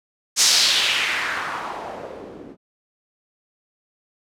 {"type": "noise with low-pass filter sweep", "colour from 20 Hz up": "blue", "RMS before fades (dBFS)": -22, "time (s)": [0.36, 2.57], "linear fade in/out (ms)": 50, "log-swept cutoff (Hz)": [6400, 270], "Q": 2.1, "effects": []}